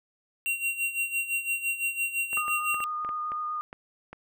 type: tone with tremolo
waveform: square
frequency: 2748 Hz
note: F7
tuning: 29 cents flat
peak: -25 dBFS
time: 0.46-2.84 s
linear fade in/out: 0 ms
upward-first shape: sine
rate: 5.9 Hz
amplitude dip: 75%
type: clicks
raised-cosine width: 0.5 ms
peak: -26 dBFS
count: 10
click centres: 2.331 / 2.375 / 2.481 / 2.744 / 2.804 / 3.048 / 3.091 / 3.319 / 3.729 / 4.13 s
type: tone with vibrato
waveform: sine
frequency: 1226 Hz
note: D#6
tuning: 26 cents flat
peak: -29 dBFS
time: 2.37-3.61 s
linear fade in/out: 0 ms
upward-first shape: sine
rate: 8 Hz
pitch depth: 11 cents each way
effects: none